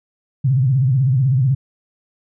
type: tone with vibrato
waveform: sine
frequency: 131 Hz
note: C3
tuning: 2 cents sharp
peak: -12 dBFS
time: 0.44-1.55 s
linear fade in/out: 10 ms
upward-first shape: sine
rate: 16 Hz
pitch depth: 150 cents each way
effects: none